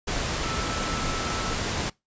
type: tone in noise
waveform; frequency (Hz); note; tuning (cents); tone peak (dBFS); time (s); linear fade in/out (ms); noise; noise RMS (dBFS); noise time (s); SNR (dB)
sine; 1318.5; E6; 0; -34; 0.43-1.55; 10; pink; -28; 0.07-1.9; -9
effects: noise-tail reverb RT60 0.2 s tail -23 dB re dry + resampled to 16000 Hz